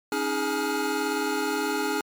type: tone cluster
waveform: square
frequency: 275 / 313 / 415 / 844 / 1414 Hz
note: C#4 / D#4 / G#4 / G#5 / F6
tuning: -14 / +10 / -1 / +28 / +21 cents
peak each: -33 / -32 / -30 / -33 / -33 dBFS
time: 0.12-2.01 s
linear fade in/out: 2 ms
effects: MP3 96 kbps